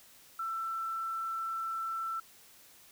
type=tone; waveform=sine; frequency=1336 Hz; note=E6; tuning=23 cents sharp; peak=-33 dBFS; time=0.39-2.2 s; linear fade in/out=5 ms; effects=white hiss -58 dBFS RMS until 2.91 s